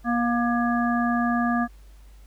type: harmonic tone with a mistuned harmonic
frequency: 238.7 Hz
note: A#3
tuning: 41 cents sharp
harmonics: 1 / 3 / 5 / 7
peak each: -22 / -27 / -29 / -30 dBFS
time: 0.04-1.68 s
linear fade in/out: 50 ms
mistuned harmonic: 3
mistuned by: -19 cents
effects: added 50 Hz sine -45 dBFS peak until 2.26 s + pink hiss -60 dBFS RMS until 2.26 s